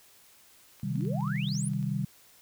clicks, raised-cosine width 0.2 ms, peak -37 dBFS, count 11, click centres 0.798 / 0.957 / 1.009 / 1.051 / 1.208 / 1.279 / 1.359 / 1.486 / 1.552 / 1.735 / 1.828 s
sine chord, C minor, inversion none, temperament equal, 130.81 / 155.56 / 196 Hz, C3 / Eb3 / G3, 0 / 0 / 0 cents, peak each -32 dBFS, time 0.83-2.05 s, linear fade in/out 5 ms
sine exponential sweep, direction up, 130 to 11175 Hz, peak -36 dBFS, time 0.85-1.69 s, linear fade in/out 10 ms
effects white hiss -58 dBFS RMS until 2.41 s

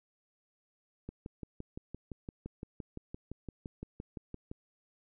click train, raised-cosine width 3 ms, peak -28 dBFS, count 21, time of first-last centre 1.09-4.515 s, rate 5.84 Hz, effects none

